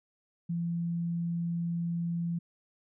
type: tone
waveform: sine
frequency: 170 Hz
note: F3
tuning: 46 cents flat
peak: -29 dBFS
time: 0.49-2.39 s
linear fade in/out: 10 ms
effects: none

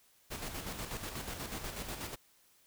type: noise with tremolo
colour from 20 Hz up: pink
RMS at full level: -40 dBFS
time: 0.3-2.16 s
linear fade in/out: 20 ms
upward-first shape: square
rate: 8.2 Hz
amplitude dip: 45%
effects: white hiss -67 dBFS RMS until 2.66 s

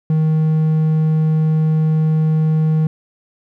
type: tone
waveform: triangle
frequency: 157 Hz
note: D#3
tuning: 16 cents sharp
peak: -10 dBFS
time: 0.1-2.87 s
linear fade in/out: 2 ms
effects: none

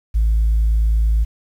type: tone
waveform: sine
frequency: 54.6 Hz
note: A1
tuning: 13 cents flat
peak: -11 dBFS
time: 0.14-1.25 s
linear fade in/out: 20 ms
effects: tanh soft clip ceiling -10 dBFS + 8-bit

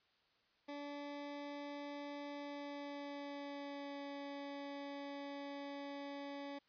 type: tone with pitch glide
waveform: 20% pulse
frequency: 287.8 to 282.4 Hz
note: D4 to C#4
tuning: -35 to +32 cents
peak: -40 dBFS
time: 0.68-6.59 s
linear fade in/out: 10 ms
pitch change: -33 cents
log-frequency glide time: 2.31-4.02 s
effects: white hiss -75 dBFS RMS until 6.68 s + resampled to 11025 Hz

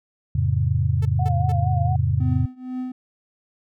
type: chord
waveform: sine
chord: F augmented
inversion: none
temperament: just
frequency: 87.31 / 109.13 / 136.42 Hz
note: F2 / A2 / C#3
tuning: 0 / -14 / -27 cents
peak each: -22 dBFS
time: 0.35-2.46 s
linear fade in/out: 5 ms
type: tone bursts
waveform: sawtooth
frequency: 440 Hz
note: A4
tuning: in tune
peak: -32 dBFS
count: 3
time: 1.02-1.522 s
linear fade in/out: 5 ms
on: 34 ms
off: 200 ms
type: tone with vibrato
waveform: sine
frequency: 716 Hz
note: F5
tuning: 43 cents sharp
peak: -26 dBFS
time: 1.19-1.96 s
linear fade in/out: 5 ms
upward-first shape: sine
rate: 4.4 Hz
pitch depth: 61 cents each way
type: tone with tremolo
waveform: triangle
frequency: 254.3 Hz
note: C4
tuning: 49 cents flat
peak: -22 dBFS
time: 2.2-2.92 s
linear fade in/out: 5 ms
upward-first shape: triangle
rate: 2.1 Hz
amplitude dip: 95%
effects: none

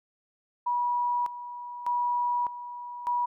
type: tone with tremolo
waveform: sine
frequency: 970 Hz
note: B5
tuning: 31 cents flat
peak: -24 dBFS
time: 0.66-3.26 s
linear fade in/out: 10 ms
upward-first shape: square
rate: 0.83 Hz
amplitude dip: 75%
effects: none

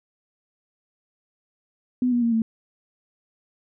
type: tone with pitch steps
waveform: sine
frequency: 250 / 241.2 / 232.7 / 224.5 Hz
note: B3 / B3 / A#3 / A3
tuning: +21 / -41 / -3 / +35 cents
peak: -18 dBFS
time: 2.02-2.42 s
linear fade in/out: 2 ms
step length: 100 ms
effects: none

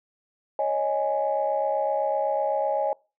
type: chord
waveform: sine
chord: C# suspended second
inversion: none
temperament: equal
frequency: 554.4 / 622.3 / 830.6 Hz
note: C#5 / D#5 / G#5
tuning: 0 / 0 / 0 cents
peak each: -26 dBFS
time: 0.59-2.93 s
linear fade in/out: 2 ms
effects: noise-tail reverb RT60 0.3 s tail -24 dB re dry + tanh soft clip ceiling -13 dBFS

